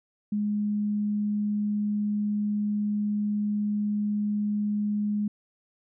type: tone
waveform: sine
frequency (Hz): 208.1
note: G#3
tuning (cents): +4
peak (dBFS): -24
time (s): 0.32-5.28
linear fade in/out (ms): 5
effects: none